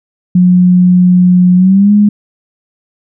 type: tone with pitch glide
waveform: sine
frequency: 180.3 to 207.1 Hz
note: F#3 to G#3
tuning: -45 to -5 cents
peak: -3 dBFS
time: 0.35-2.09 s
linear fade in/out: 5 ms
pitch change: +240 cents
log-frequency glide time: 1.56-1.92 s
effects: none